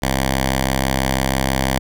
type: tone with notch filter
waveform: 5% pulse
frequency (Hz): 66.1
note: C2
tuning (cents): +18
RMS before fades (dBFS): -19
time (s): 0.02-1.79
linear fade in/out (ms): 10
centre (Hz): 400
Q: 1.2
effects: none